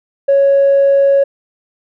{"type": "tone with tanh clipping", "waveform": "triangle", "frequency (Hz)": 554.4, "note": "C#5", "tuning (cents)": 0, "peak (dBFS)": -7, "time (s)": [0.28, 1.24], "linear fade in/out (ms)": 10, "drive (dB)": 5, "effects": []}